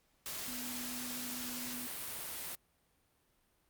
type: tone in noise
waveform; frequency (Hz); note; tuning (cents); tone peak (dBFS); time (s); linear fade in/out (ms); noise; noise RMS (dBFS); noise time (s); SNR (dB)
sine; 246.9; B3; 0; -45; 0.48-1.87; 0; white; -42; 0.26-2.55; -6
effects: pink hiss -74 dBFS RMS until 3.69 s + Opus 48 kbps